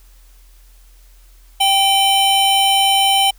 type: tone pair together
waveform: square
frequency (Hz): 784 / 3054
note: G5 / G7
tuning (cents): 0 / -46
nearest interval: 2 octaves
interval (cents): 2354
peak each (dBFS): -15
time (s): 1.6-3.31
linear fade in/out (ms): 10
effects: added 42 Hz sine -43 dBFS peak until 3.38 s + white hiss -54 dBFS RMS until 3.38 s